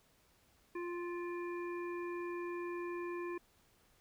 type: harmonic tone with a mistuned harmonic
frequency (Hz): 349.2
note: F4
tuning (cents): 0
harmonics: 1 / 3 / 5 / 7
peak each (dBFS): -39 / -47 / -52 / -53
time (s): 0.75-3.38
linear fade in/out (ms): 5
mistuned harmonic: 7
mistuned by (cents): -28
effects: pink hiss -70 dBFS RMS until 4 s